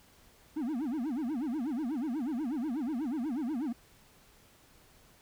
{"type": "tone with vibrato", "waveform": "triangle", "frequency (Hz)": 271.4, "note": "C#4", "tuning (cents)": -36, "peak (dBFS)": -29, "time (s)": [0.56, 3.73], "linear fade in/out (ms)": 10, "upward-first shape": "sine", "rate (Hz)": 8.2, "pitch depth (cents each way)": 300, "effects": ["pink hiss -61 dBFS RMS until 5.21 s"]}